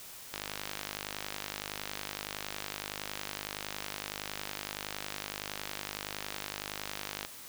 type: click train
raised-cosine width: 0.2 ms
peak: -18 dBFS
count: 352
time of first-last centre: 0.34-7.249 s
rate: 50.8 Hz
effects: white hiss -48 dBFS RMS until 7.48 s